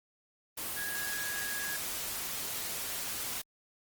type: tone in noise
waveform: sine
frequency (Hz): 1658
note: G#6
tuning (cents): -3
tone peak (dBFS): -37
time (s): 0.76-1.77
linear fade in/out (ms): 10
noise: white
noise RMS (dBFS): -37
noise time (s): 0.57-3.42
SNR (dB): -3
effects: Opus 24 kbps